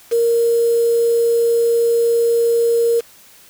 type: tone with quantisation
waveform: sine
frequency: 466.2 Hz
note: A#4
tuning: in tune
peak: -12 dBFS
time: 0.11-3.01 s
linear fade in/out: 20 ms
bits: 5
effects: white hiss -46 dBFS RMS until 3.49 s